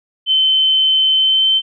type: tone with pitch glide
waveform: sine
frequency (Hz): 3072 to 3092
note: G7 to G7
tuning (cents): -36 to -24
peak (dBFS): -10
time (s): 0.26-1.62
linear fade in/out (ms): 50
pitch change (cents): +12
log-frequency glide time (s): 1.16-1.49
effects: none